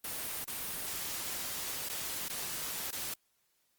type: noise with dropouts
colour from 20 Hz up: white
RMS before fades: -38 dBFS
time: 0.04-3.14 s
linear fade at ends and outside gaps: 5 ms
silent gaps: 0.445-0.476 / 1.889-1.896 / 2.285-2.297 / 2.909-2.926 s
effects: white hiss -75 dBFS RMS until 3.78 s + Opus 32 kbps